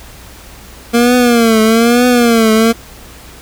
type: tone with vibrato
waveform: 25% pulse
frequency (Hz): 233.1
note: A#3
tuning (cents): 0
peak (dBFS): -3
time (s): 0.93-2.73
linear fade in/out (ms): 20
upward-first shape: triangle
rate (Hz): 1.1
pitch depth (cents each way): 120
effects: added 60 Hz sine -38 dBFS peak until 3.41 s + pink hiss -36 dBFS RMS until 3.41 s